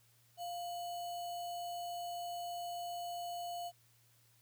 sine tone with sample-and-hold, 698.5 Hz, F5, in tune, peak -39 dBFS, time 0.37-3.72 s, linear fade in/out 50 ms, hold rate 3675 Hz, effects added 117 Hz sine -70 dBFS peak until 4.41 s + white hiss -70 dBFS RMS until 4.41 s

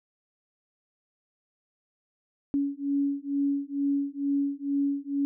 sine beating tone pair, 280 / 282.2 Hz, C#4 / C#4, +18 / +31 cents, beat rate 2.2 Hz, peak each -28 dBFS, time 2.54-5.25 s, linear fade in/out 0 ms, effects none

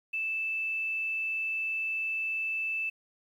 sine tone, 2637 Hz, E7, in tune, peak -29 dBFS, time 0.13-2.9 s, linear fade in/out 10 ms, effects 10-bit

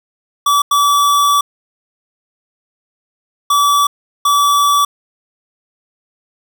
square tone bursts at uneven times, 1151 Hz, D6, 35 cents flat, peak -10 dBFS, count 4, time 0.46-0.62 / 0.71-1.41 / 3.5-3.87 / 4.25-4.85 s, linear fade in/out 5 ms, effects none

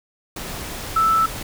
sine tone in noise, 1318.5 Hz, E6, in tune, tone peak -14 dBFS, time 0.96-1.26 s, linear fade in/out 5 ms, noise pink, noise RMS -31 dBFS, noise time 0.36-1.43 s, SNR +14 dB, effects none

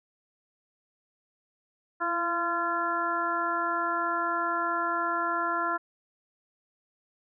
harmonic tone with a mistuned harmonic, 343.1 Hz, F4, 31 cents flat, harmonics 1 / 2 / 3 / 4 / 5, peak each -36 / -34 / -31 / -29 / -36 dBFS, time 2-5.78 s, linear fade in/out 20 ms, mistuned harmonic 1, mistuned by -35 cents, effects none

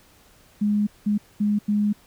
sine tone bursts at uneven times, 207.7 Hz, G#3, in tune, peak -18 dBFS, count 4, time 0.61-0.87 / 1.06-1.18 / 1.4-1.59 / 1.68-1.93 s, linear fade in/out 10 ms, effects pink hiss -55 dBFS RMS until 2.06 s

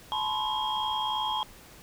sine tone cluster, 860 / 999 / 1062 / 3250 Hz, A5 / B5 / C6 / G#7, -40 / +20 / +25 / -38 cents, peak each -30 / -33 / -36 / -31 dBFS, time 0.12-1.43 s, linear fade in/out 0 ms, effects tanh soft clip ceiling -19 dBFS + pink hiss -51 dBFS RMS until 1.82 s

